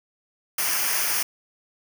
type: noise with comb filter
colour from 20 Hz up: white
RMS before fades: -24 dBFS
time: 0.58-1.23 s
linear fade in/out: 5 ms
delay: 0.26 ms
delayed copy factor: -0.7
effects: none